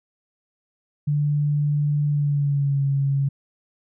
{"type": "tone with pitch glide", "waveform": "sine", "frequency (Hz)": [146.83, 138.59], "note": ["D3", "C#3"], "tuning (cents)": [0, 0], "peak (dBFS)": -18, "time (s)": [1.07, 3.29], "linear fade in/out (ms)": 10, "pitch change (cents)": -100, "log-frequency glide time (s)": [2.08, 2.84], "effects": []}